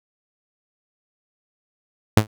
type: tone with exponential decay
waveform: sawtooth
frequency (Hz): 107.1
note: A2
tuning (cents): -46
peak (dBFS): -3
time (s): 2.17-2.27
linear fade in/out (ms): 5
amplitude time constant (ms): 21
effects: none